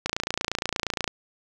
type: click train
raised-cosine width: 0.2 ms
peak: -8 dBFS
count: 30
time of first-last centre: 0.06-1.078 s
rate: 28.5 Hz
effects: none